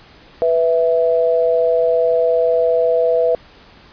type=tone pair together; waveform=sine; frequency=493.9 / 659.3 Hz; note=B4 / E5; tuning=0 / 0 cents; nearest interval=perfect fourth; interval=500 cents; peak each=-14 / -16 dBFS; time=0.42-3.35 s; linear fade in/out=0 ms; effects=pink hiss -45 dBFS RMS until 3.92 s + resampled to 11025 Hz